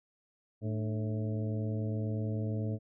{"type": "harmonic tone with a mistuned harmonic", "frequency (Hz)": 109, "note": "A2", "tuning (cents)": -16, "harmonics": [1, 2, 3, 4, 5, 6], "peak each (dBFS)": [-32, -38, -42, -44, -46, -48], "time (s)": [0.61, 2.79], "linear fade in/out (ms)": 50, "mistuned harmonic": 3, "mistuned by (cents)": -120, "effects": []}